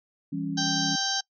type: chord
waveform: sine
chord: C# diminished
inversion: first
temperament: just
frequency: 166.31 / 199.57 / 277.2 Hz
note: E3 / G3 / C#4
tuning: +16 / +31 / 0 cents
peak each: -32 / -35 / -30 dBFS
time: 0.32-0.96 s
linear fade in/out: 10 ms
type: harmonic tone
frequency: 784 Hz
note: G5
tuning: in tune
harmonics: 1 / 2 / 4 / 5 / 6 / 7 / 8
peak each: -33 / -33 / -33 / -33 / -33 / -33 / -33 dBFS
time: 0.57-1.21 s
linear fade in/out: 10 ms
effects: noise-tail reverb RT60 0.1 s tail -23 dB re dry